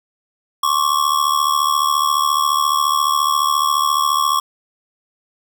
square ring-modulated tone, 1110 Hz, C#6, 2 cents sharp, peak -12 dBFS, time 0.63-4.4 s, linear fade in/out 5 ms, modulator 37.2 Hz, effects none

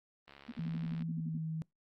click train, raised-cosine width 0.3 ms, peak -37 dBFS, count 53, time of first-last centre 0.28-1.022 s, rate 70.1 Hz
sine tone bursts, 235 Hz, A#3, 14 cents sharp, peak -39 dBFS, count 11, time 0.48-1.38 s, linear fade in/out 10 ms, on 40 ms, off 46 ms
sine tone with pitch glide, 164.81 to 159.66 Hz, E3 to D#3, 0 to +45 cents, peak -35 dBFS, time 0.59-1.62 s, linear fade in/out 0 ms, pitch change -55 cents, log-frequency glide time 1.07-1.35 s
effects noise-tail reverb RT60 0.2 s tail -26 dB re dry + Opus 24 kbps

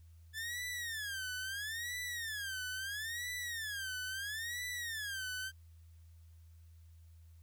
sawtooth tone with vibrato, 1722 Hz, A6, 38 cents flat, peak -35 dBFS, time 0.33-5.52 s, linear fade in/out 50 ms, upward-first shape sine, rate 0.75 Hz, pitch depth 240 cents each way, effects added 82 Hz sine -55 dBFS peak until 7.42 s + white hiss -75 dBFS RMS until 7.42 s

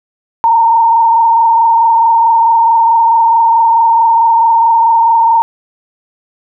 sine tone with frequency modulation, 916 Hz, A#5, 31 cents flat, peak -5 dBFS, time 0.44-5.42 s, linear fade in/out 0 ms, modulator 24.6 Hz, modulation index 0.93, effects none

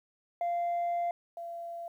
sine tone pair in turn, 693 / 682.7 Hz, F5 / F5, -14 / -40 cents, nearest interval unison, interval 26 cents, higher first, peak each -26 / -37 dBFS, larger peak first, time 0.41-1.11 / 1.37-1.88 s, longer first, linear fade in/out 2 ms, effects tanh soft clip ceiling -27 dBFS + 11-bit

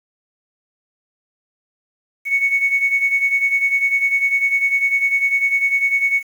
sine beating tone pair, 2217 / 2227 Hz, C#7 / C#7, 0 / +7 cents, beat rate 10 Hz, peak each -15 / -20 dBFS, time 2.25-6.23 s, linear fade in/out 50 ms, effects tanh soft clip ceiling -7 dBFS + 7-bit

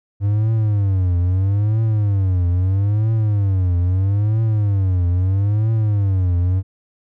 triangle tone with vibrato, 98.9 Hz, G2, 16 cents sharp, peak -12 dBFS, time 0.2-6.63 s, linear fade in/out 50 ms, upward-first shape triangle, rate 0.77 Hz, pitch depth 230 cents each way, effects none

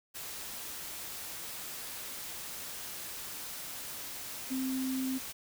sine tone in noise, 261.6 Hz, C4, in tune, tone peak -31 dBFS, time 4.5-5.19 s, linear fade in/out 20 ms, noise white, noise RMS -42 dBFS, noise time 0.14-5.33 s, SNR +8 dB, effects none

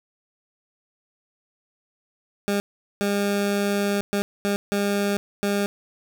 20% pulse tone bursts at uneven times, 202 Hz, G#3, 48 cents flat, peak -16 dBFS, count 6, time 2.48-2.6 / 3.01-4.01 / 4.13-4.22 / 4.45-4.56 / 4.72-5.17 / 5.43-5.66 s, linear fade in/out 0 ms, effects none

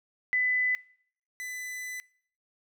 sine / 45% pulse tone pair in turn, 2002 / 2002 Hz, B6 / B6, +23 / +23 cents, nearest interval unison, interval 0 cents, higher neither, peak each -23 / -35 dBFS, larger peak first, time 0.33-0.75 / 1.4-2 s, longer second, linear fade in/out 0 ms, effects noise-tail reverb RT60 0.6 s tail -23 dB re dry

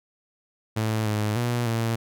sawtooth tone with pitch steps, 109.7 / 106.1 / 120.3 / 114.4 Hz, A2 / G#2 / B2 / A#2, -5 / +38 / -45 / -32 cents, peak -19 dBFS, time 0.76-1.96 s, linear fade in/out 10 ms, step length 300 ms, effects none

